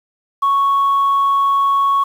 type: tone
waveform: sine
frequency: 1108.7 Hz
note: C#6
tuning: in tune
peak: -10 dBFS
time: 0.42-2.04 s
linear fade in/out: 10 ms
effects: tanh soft clip ceiling -9 dBFS + 7-bit

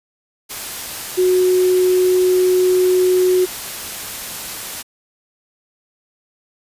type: tone in noise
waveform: sine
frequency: 366.9 Hz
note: F#4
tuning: 15 cents flat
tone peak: -11 dBFS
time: 1.17-3.46 s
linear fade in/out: 20 ms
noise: white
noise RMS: -28 dBFS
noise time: 0.49-4.83 s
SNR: +14 dB
effects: resampled to 32000 Hz

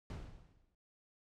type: noise with exponential decay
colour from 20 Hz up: brown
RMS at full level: -40 dBFS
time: 0.1-0.75 s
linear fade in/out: 1 ms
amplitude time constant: 140 ms
effects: low-pass 7000 Hz 12 dB/octave

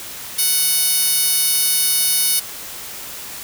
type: tone with high-pass filter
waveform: 10% pulse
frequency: 740 Hz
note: F#5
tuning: in tune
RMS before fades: -17 dBFS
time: 0.38-2.4 s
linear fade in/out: 10 ms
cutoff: 7500 Hz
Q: 0.82
effects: white hiss -32 dBFS RMS until 3.43 s

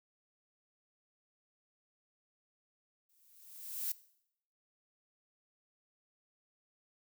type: noise with exponential growth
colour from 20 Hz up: violet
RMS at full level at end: -34 dBFS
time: 3.09-3.92 s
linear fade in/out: 5 ms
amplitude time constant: 180 ms
effects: noise-tail reverb RT60 0.7 s tail -19 dB re dry

